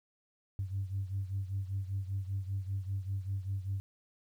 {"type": "beating tone pair", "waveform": "sine", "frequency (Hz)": [96, 101.1], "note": ["G2", "G#2"], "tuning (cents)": [-36, -46], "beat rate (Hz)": 5.1, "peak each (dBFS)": [-34, -38], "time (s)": [0.59, 3.8], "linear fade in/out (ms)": 0, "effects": ["tanh soft clip ceiling -27 dBFS", "11-bit"]}